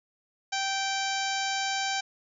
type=harmonic tone; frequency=780 Hz; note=G5; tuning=9 cents flat; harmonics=1 / 2 / 3 / 4 / 5 / 6 / 7 / 8 / 9; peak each=-31 / -34 / -36 / -37 / -38 / -39 / -39 / -40 / -41 dBFS; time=0.52-2.01 s; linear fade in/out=10 ms; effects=none